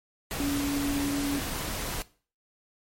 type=tone in noise; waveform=sine; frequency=283.3 Hz; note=C#4; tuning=38 cents sharp; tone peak=-26 dBFS; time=0.4-1.39 s; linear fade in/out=0 ms; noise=pink; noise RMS=-33 dBFS; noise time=0.31-2.02 s; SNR=+4 dB; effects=noise-tail reverb RT60 0.4 s tail -19 dB re dry + MP3 64 kbps